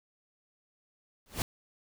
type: noise with exponential growth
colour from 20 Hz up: pink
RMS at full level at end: -27 dBFS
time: 1.26-1.42 s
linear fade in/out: 1 ms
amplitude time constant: 33 ms
effects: none